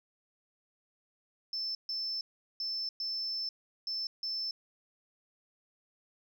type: tone bursts at uneven times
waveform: sine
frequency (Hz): 5290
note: E8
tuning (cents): +5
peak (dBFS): -32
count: 6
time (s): 1.53-1.75 / 1.89-2.21 / 2.6-2.89 / 3-3.49 / 3.87-4.07 / 4.23-4.51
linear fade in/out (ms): 2
effects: tanh soft clip ceiling -28 dBFS